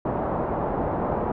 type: low-pass noise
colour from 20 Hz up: white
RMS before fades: -26 dBFS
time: 0.05-1.32 s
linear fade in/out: 5 ms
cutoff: 910 Hz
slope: 24 dB/octave
effects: none